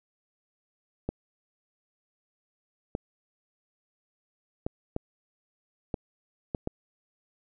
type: clicks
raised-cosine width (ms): 2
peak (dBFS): -16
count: 7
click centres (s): 1.09 / 2.951 / 4.665 / 4.964 / 5.942 / 6.548 / 6.674
effects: none